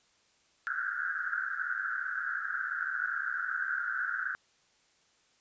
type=band-pass noise; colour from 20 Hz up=white; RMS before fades=-34 dBFS; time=0.67-4.35 s; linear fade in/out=0 ms; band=1400 to 1600 Hz; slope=96 dB/octave; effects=white hiss -68 dBFS RMS until 5.4 s + resampled to 16000 Hz